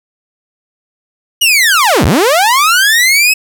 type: linear two-way sweep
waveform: sawtooth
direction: down then up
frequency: 2961 to 55 to 2600 Hz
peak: -3 dBFS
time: 1.41-3.34 s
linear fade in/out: 10 ms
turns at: 2.05 s
effects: none